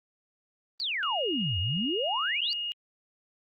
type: exponential two-way sweep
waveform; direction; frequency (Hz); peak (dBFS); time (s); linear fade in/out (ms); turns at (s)
sine; down then up; 4756 to 82.41 to 4756; -28; 0.8-2.53; 0; 1.59
type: tone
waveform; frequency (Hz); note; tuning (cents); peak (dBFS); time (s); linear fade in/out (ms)
sine; 2857; F7; +39; -30; 1.03-2.72; 0
effects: Opus 32 kbps